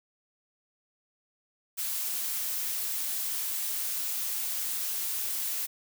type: noise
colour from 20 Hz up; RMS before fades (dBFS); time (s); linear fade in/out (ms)
blue; -32; 1.77-5.67; 20
effects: none